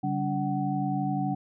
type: tone cluster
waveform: sine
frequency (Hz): 141.8 / 193.5 / 286.4 / 751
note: C#3 / G3 / D4 / F#5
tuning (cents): +40 / -22 / -43 / +26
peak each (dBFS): -31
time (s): 0.03-1.35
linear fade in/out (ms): 10
effects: none